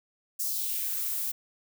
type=noise with high-pass filter sweep; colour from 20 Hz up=violet; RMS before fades=-31 dBFS; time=0.39-1.32 s; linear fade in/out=10 ms; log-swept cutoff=6400 to 490 Hz; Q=2; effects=none